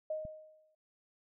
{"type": "tone with exponential decay", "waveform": "sine", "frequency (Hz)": 622.3, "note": "D#5", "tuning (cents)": 0, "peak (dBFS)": -32, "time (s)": [0.1, 0.75], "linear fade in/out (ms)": 5, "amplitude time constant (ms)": 140}
{"type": "click", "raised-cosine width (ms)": 5, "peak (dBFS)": -35, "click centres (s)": 0.252}
{"effects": []}